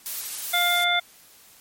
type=noise; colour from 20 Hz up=blue; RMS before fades=-30 dBFS; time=0.06-0.84 s; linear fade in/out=0 ms
type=harmonic tone; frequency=703 Hz; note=F5; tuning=11 cents sharp; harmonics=1 / 2 / 3 / 5; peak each=-25 / -26 / -24 / -23 dBFS; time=0.53-1 s; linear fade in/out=10 ms
effects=white hiss -52 dBFS RMS until 1.6 s + MP3 64 kbps